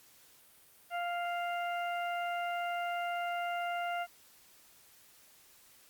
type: harmonic tone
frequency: 698 Hz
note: F5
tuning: 1 cent flat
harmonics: 1 / 2 / 3 / 4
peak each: -34 / -40 / -44 / -46 dBFS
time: 0.9-4.07 s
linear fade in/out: 50 ms
effects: white hiss -61 dBFS RMS until 5.89 s + Opus 48 kbps